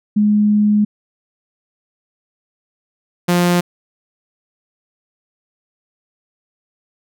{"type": "tone pair in turn", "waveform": ["sine", "sawtooth"], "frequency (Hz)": [209.2, 175.92], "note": ["G#3", "F3"], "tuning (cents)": [13, 13], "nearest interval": "minor third", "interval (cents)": 300, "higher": "first", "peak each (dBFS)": [-10, -8], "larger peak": "second", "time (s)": [[0.16, 0.85], [3.28, 3.61]], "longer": "first", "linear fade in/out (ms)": 10, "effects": []}